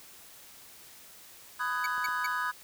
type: chord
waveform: triangle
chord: G# minor seventh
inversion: first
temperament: just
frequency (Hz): 996.7 / 1245.9 / 1495.1 / 1661.2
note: B5 / D#6 / F#6 / G#6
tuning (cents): +16 / +2 / +18 / 0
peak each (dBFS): -33 / -32 / -34 / -33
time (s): 1.59-2.52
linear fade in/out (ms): 20
type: tone bursts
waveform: 25% pulse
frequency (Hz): 2261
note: C#7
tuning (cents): +34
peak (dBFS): -29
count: 3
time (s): 1.84-2.263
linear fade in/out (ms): 2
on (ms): 21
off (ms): 180
type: clicks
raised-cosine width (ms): 1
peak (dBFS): -37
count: 2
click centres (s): 1.98 / 2.086
effects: white hiss -52 dBFS RMS until 2.63 s